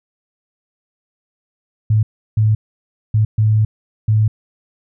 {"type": "tone bursts at uneven times", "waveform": "sine", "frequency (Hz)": 108.2, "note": "A2", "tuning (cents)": -29, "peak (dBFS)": -10, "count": 5, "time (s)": [[1.9, 2.03], [2.37, 2.55], [3.14, 3.25], [3.38, 3.65], [4.08, 4.28]], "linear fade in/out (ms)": 5, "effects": []}